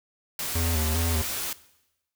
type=noise; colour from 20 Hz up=white; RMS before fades=-31 dBFS; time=0.39-1.53 s; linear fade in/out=2 ms
type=tone with vibrato; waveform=square; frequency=80.6 Hz; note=E2; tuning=38 cents flat; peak=-25 dBFS; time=0.55-1.22 s; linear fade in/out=5 ms; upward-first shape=square; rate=2.5 Hz; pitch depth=54 cents each way
effects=noise-tail reverb RT60 0.9 s tail -18 dB re dry